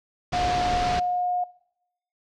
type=low-pass noise; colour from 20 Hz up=pink; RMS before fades=-29 dBFS; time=0.32-1 s; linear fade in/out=10 ms; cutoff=5400 Hz; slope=24 dB/octave
type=tone; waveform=sine; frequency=718 Hz; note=F5; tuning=48 cents sharp; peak=-23 dBFS; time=0.33-1.44 s; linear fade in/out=5 ms
effects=noise-tail reverb RT60 0.8 s tail -22 dB re dry